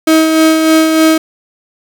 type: tone with tremolo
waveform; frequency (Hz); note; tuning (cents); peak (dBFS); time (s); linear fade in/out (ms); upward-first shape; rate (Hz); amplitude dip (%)
35% pulse; 318.3; D#4; +39; -3; 0.07-1.18; 5; sine; 3.3; 40
effects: none